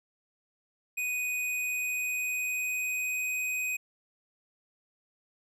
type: tone with pitch glide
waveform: square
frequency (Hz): 2489 to 2505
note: D#7 to D#7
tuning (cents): 0 to +11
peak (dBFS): -30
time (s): 0.97-3.77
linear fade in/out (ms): 10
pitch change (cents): +11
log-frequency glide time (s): 1.38-3.33
effects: none